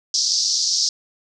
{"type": "band-pass noise", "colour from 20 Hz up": "pink", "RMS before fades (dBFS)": -20, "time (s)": [0.14, 0.89], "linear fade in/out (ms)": 2, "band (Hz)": [4600, 6000], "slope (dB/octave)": 48, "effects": []}